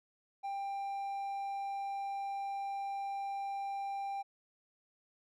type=tone; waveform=triangle; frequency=792 Hz; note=G5; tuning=18 cents sharp; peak=-34 dBFS; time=0.43-4.23 s; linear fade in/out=20 ms; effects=none